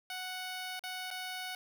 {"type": "tone with dropouts", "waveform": "10% pulse", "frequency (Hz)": 740, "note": "F#5", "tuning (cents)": 0, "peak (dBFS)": -30, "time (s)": [0.1, 1.55], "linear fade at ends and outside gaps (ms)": 2, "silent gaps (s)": [[0.794, 0.837], [1.105, 1.111]], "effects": []}